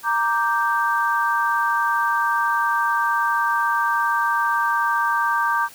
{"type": "chord", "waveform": "sine", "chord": "G minor", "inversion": "first", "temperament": "equal", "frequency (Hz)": [932.3, 1174.7, 1568], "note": ["Bb5", "D6", "G6"], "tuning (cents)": [0, 0, 0], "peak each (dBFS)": -22, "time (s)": [0.03, 5.69], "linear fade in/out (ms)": 50, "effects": ["white hiss -45 dBFS RMS until 5.74 s"]}